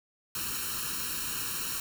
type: noise with comb filter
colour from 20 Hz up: white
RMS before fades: -34 dBFS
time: 0.35-1.8 s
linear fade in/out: 2 ms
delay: 0.72 ms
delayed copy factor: +0.85
effects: none